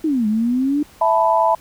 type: exponential two-way sweep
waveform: sine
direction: down then up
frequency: 329.6 to 208.4 to 300.5 Hz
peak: -15 dBFS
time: 0.04-0.83 s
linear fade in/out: 5 ms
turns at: 0.27 s
type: chord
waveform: sine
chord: E suspended fourth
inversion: none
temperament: just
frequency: 659.3 / 879 / 988.9 Hz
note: E5 / A5 / B5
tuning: 0 / -2 / +2 cents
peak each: -17 dBFS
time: 1.01-1.55 s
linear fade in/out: 5 ms
effects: pink hiss -47 dBFS RMS until 1.6 s